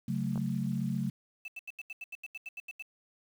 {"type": "chord", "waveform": "sine", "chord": "F# minor", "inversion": "second", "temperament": "equal with one note detuned", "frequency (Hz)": [137.63, 185, 220], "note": ["C#3", "F#3", "A3"], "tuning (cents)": [-12, 0, 0], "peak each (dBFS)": -34, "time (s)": [0.08, 1.1], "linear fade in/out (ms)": 5}
{"type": "clicks", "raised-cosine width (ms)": 1, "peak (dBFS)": -30, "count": 2, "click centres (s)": [0.358, 0.377]}
{"type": "tone bursts", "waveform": "sine", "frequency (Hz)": 2637, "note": "E7", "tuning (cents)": 0, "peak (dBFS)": -38, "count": 13, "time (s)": [1.45, 2.825], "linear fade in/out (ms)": 5, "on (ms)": 31, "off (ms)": 81}
{"effects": ["9-bit"]}